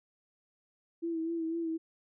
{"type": "tone with vibrato", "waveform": "sine", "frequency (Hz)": 329.5, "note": "E4", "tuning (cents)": -1, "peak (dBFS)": -31, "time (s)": [1.02, 1.78], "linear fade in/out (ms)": 20, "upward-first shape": "sine", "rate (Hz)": 4, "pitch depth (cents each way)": 38, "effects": []}